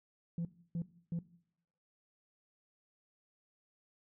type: tone bursts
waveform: sine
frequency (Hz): 169.5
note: E3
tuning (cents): +49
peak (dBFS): -32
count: 3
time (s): 0.38-1.19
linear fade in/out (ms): 2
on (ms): 70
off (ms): 300
effects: noise-tail reverb RT60 0.7 s tail -19 dB re dry + tanh soft clip ceiling -32 dBFS